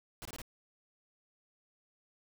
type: noise bursts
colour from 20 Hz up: pink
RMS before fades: -45 dBFS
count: 4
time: 0.22-0.417 s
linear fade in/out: 0 ms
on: 32 ms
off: 23 ms
effects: none

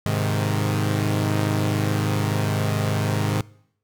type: chord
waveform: sawtooth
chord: Ab major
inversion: none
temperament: equal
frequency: 103.83 / 130.81 / 155.56 Hz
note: Ab2 / C3 / Eb3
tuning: 0 / 0 / 0 cents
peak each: -19 / -23 / -22 dBFS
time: 0.06-3.41 s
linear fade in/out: 0 ms
effects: noise-tail reverb RT60 0.7 s tail -23 dB re dry

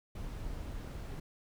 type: noise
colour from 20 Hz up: brown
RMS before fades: -41 dBFS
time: 0.15-1.2 s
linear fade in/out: 5 ms
effects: none

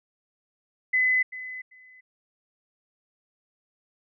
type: tone with echo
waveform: sine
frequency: 2018 Hz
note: B6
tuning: 37 cents sharp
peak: -19 dBFS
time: 0.93-1.23 s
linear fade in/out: 10 ms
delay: 390 ms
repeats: 2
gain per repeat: -15 dB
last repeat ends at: 2.01 s
effects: none

